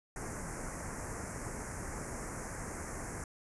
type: band-stop noise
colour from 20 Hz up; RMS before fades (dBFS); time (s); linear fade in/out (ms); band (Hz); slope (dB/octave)
pink; -41; 0.16-3.24; 2; 2100 to 5900; 48
effects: resampled to 24000 Hz